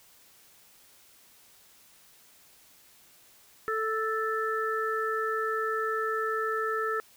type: harmonic tone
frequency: 440 Hz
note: A4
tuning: in tune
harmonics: 1 / 3 / 4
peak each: -31 / -30 / -34 dBFS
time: 3.68-7 s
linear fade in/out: 0 ms
effects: white hiss -58 dBFS RMS until 7.16 s